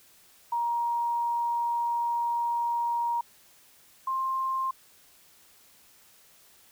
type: tone pair in turn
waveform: sine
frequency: 943 / 1055.6 Hz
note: A#5 / C6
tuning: +20 / +15 cents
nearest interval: major second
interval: 195 cents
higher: second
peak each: -25 / -26 dBFS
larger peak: first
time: 0.52-3.21 / 4.07-4.71 s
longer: first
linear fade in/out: 5 ms
effects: white hiss -58 dBFS RMS until 6.71 s